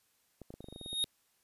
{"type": "clicks", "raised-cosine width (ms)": 2, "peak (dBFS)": -33, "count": 12, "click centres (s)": [0.417, 0.505, 0.54, 0.606, 0.643, 0.686, 0.726, 0.761, 0.813, 0.861, 0.93, 1.042]}
{"type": "tone with exponential growth", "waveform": "square", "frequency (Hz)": 3729, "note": "A#7", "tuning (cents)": 0, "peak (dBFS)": -28, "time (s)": [0.61, 1.04], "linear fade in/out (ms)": 0, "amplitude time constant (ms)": 93}
{"effects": ["white hiss -73 dBFS RMS until 1.43 s", "resampled to 32000 Hz"]}